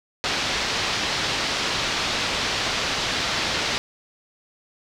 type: low-pass noise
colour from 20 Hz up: white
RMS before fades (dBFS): -25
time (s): 0.24-3.78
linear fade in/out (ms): 0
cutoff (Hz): 5000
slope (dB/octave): 24
effects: none